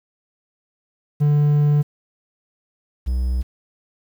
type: tone pair in turn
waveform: triangle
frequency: 147.2 / 62.75 Hz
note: D3 / B1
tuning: +4 / +28 cents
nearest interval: octave + minor third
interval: 1476 cents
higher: first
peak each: -11 / -16 dBFS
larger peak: first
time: 1.2-1.83 / 3.06-3.43 s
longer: first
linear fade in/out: 20 ms
effects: 8-bit